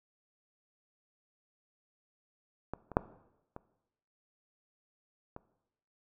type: clicks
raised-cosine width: 1 ms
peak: -22 / -29 / -9 / -29 / -29 dBFS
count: 5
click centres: 2.736 / 2.917 / 2.969 / 3.564 / 5.364 s
effects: noise-tail reverb RT60 0.9 s tail -18 dB re dry